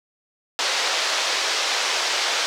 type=band-pass noise; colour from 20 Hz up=white; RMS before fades=-23 dBFS; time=0.59-2.46 s; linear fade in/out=0 ms; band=430 to 5600 Hz; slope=24 dB/octave; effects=none